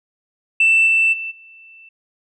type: tone with level steps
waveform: sine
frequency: 2665 Hz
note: E7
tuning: 18 cents sharp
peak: -9 / -11 / -24 / -41 dBFS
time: 0.6-1.89 s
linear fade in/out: 5 ms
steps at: 0.86 / 1.12 / 1.3 s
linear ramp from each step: 20 ms
effects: tanh soft clip ceiling -7 dBFS